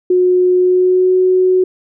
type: tone with pitch glide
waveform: sine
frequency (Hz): 363.4 to 369.8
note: F#4 to F#4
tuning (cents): -31 to -1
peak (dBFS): -8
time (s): 0.1-1.64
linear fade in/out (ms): 5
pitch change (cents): +30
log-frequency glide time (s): 0.57-1.14
effects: none